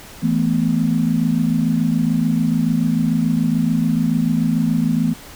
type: chord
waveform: sine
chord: E suspended fourth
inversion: none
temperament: equal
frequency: 164.81 / 220 / 246.9 Hz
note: E3 / A3 / B3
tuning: 0 / 0 / 0 cents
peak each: -19 dBFS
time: 0.22-5.14 s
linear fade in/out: 20 ms
effects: pink hiss -39 dBFS RMS until 5.35 s